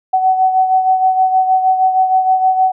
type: beating tone pair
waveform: sine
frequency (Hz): 751 / 757.4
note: F#5 / F#5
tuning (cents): +26 / +40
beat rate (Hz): 6.4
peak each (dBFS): -10 / -18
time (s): 0.13-2.72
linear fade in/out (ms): 10
effects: none